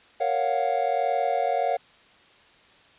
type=chord; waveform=triangle; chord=Gb major seventh; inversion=first; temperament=equal; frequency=466.2 / 554.4 / 698.5 / 740 Hz; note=Bb4 / Db5 / F5 / Gb5; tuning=0 / 0 / 0 / 0 cents; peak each=-29 / -26 / -24 / -25 dBFS; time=0.2-1.77 s; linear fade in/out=10 ms; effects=white hiss -55 dBFS RMS until 2.98 s + resampled to 8000 Hz